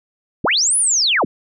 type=linear two-way sweep; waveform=sine; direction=up then down; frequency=51.91 to 10290 to 103.2 Hz; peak=-13 dBFS; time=0.44-1.25 s; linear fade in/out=5 ms; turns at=0.77 s; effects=none